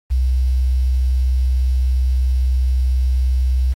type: tone with quantisation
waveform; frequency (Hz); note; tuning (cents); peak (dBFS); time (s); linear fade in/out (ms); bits
sine; 63.7; C2; -46; -13; 0.1-3.74; 20; 7
effects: AAC 48 kbps